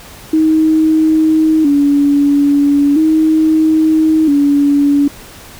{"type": "tone with vibrato", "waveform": "sine", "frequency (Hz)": 300, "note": "D4", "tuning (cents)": 37, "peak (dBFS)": -7, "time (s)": [0.33, 5.08], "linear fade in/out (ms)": 5, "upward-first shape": "square", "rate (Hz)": 0.38, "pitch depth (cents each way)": 86, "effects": ["pink hiss -35 dBFS RMS until 5.59 s"]}